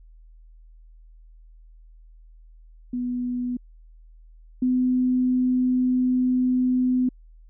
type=tone pair in turn; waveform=sine; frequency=246.9 / 253.1 Hz; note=B3 / B3; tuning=0 / +43 cents; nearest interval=unison; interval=43 cents; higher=second; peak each=-24 / -18 dBFS; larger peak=second; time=2.93-3.57 / 4.62-7.09 s; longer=second; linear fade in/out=5 ms; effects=added 40 Hz sine -46 dBFS peak until 7.49 s